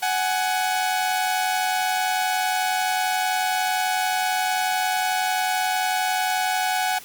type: tone pair together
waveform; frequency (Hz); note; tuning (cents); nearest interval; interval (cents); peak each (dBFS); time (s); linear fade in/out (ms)
sawtooth; 744.8 / 836; F#5 / G#5; +11 / +11; major second; 200; -18 / -22; 0.02-6.99; 10
effects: white hiss -42 dBFS RMS until 7.04 s + MP3 96 kbps

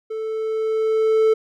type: tone with level ramp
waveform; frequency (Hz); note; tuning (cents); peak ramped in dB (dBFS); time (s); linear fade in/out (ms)
triangle; 440; A4; 0; -23 to -10; 0.1-1.34; 10
effects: none

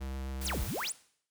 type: tone with vibrato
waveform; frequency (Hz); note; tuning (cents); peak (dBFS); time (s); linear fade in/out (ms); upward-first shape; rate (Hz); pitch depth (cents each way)
square; 66.4; C2; +26; -37; 0-0.69; 20; triangle; 7.7; 14
type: noise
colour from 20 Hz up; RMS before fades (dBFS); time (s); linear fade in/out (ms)
white; -43; 0.41-0.9; 5
type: exponential two-way sweep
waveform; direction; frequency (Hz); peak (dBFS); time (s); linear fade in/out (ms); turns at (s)
sine; down then up; 10860 to 35.7 to 10860; -33; 0.45-0.92; 0; 0.63
effects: noise-tail reverb RT60 0.6 s tail -19 dB re dry

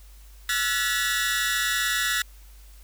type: tone cluster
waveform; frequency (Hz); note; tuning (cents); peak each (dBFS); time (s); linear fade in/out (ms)
sawtooth; 1348 / 1464 / 1715 / 1941 / 3670; E6 / F#6 / A6 / B6 / A#7; +38 / -19 / -45 / -31 / -28; -29 / -27 / -24 / -24 / -30; 0.49-2.22; 2
effects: added 50 Hz sine -45 dBFS peak until 2.83 s + white hiss -56 dBFS RMS until 2.83 s

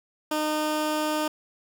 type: tone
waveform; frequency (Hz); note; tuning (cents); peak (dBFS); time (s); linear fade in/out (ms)
15% pulse; 306; D#4; -29; -18; 0.31-1.28; 5
effects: none

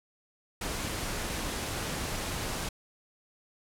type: noise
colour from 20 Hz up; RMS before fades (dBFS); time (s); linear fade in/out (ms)
pink; -34; 0.61-2.69; 5
effects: low-pass 12000 Hz 12 dB/octave

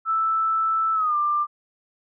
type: tone with pitch glide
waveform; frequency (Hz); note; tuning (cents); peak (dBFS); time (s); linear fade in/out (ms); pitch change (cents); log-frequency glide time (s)
sine; 1319 to 1188.7; E6 to D6; +1 to +21; -19; 0.05-1.47; 50; -180; 0.94-1.16
effects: none

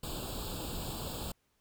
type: noise with comb filter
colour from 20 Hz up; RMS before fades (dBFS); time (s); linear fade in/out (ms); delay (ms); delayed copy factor
pink; -39; 0.03-1.32; 5; 0.25; +1
effects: pink hiss -75 dBFS RMS until 1.6 s

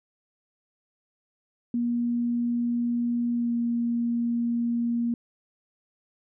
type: tone with pitch glide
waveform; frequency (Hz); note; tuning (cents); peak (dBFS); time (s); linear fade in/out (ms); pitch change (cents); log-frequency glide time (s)
sine; 238.4 to 235.8; A#3 to A#3; +39 to +20; -23; 1.74-5.14; 2; -19; 3.33-3.53
effects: none

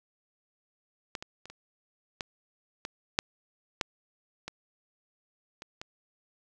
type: clicks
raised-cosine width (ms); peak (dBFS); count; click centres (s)
0.2; -17 / -22 / -28 / -29 / -16 / -18 / -6 / -10 / -20 / -25 / -22; 11; 1.152 / 1.225 / 1.456 / 1.5 / 2.208 / 2.851 / 3.189 / 3.812 / 4.48 / 5.621 / 5.815
effects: none

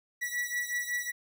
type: beating tone pair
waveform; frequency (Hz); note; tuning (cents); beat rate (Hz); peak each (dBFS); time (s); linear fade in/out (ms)
45% pulse; 1941 / 1946.4; B6 / B6; -31 / -26; 5.4; -33 / -35; 0.21-1.12; 20
effects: none

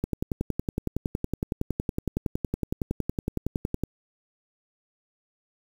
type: click train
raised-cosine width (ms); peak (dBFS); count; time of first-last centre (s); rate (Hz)
3; -13; 42; 0.04-3.836; 10.8
effects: 7-bit

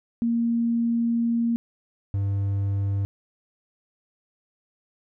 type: tone pair in turn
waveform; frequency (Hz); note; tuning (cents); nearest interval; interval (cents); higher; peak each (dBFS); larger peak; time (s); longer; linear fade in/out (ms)
sine / triangle; 233.1 / 99.26; A#3 / G2; 0 / +22; octave + minor third; 1478; first; -20; neither; 0.22-1.56 / 2.14-3.05; first; 0
effects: none

